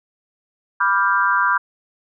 sine chord, G dominant seventh, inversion first, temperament equal with one note detuned, 987.8 / 1174.7 / 1396.9 / 1577.1 Hz, B5 / D6 / F6 / G6, 0 / 0 / 0 / +10 cents, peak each -20 dBFS, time 0.8-1.58 s, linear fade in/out 10 ms, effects none

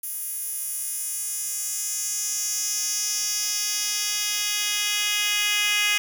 10% pulse tone with high-pass filter sweep, 415.3 Hz, G#4, in tune, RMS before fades -26 dBFS, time 0.03-5.98 s, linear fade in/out 5 ms, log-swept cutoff 12000 to 2600 Hz, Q 1.9, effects 8-bit

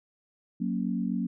sine chord, F# major, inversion none, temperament equal, 185 / 233.1 / 277.2 Hz, F#3 / A#3 / C#4, 0 / 0 / 0 cents, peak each -30 / -30 / -34 dBFS, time 0.6-1.27 s, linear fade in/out 10 ms, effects none

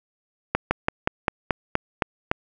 slowing click train, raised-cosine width 0.5 ms, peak -4 dBFS, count 9, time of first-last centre 0.55-2.315 s, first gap 160 ms, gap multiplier 1.09, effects none

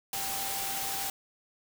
sine tone in noise, 784 Hz, G5, in tune, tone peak -39 dBFS, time 0.13-1.1 s, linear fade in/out 2 ms, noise white, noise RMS -34 dBFS, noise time 0.13-1.1 s, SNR -8 dB, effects none

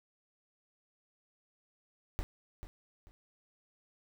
brown noise with echo, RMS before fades -34 dBFS, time 2.19-2.23 s, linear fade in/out 0 ms, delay 440 ms, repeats 2, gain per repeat -11 dB, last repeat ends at 3.11 s, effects none

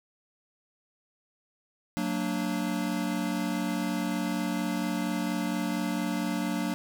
square chord, Gb augmented, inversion none, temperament equal with one note detuned, 185 / 229.2 / 293.7 Hz, Gb3 / Bb3 / D4, 0 / -29 / 0 cents, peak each -33 dBFS, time 1.97-6.74 s, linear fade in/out 0 ms, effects none

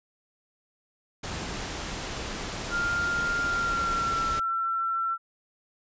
pink noise, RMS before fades -34 dBFS, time 1.23-4.4 s, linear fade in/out 10 ms
sine tone with pitch glide, 1399 to 1346.7 Hz, F6 to E6, +3 to +37 cents, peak -25 dBFS, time 2.7-5.18 s, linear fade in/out 50 ms, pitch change -66 cents, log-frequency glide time 3.4-4.28 s
effects resampled to 16000 Hz

